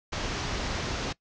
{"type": "low-pass noise", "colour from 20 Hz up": "pink", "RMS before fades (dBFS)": -32, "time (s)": [0.12, 1.13], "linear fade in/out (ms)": 10, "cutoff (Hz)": 6500, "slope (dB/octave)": 48, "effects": ["noise-tail reverb RT60 0.1 s tail -21 dB re dry"]}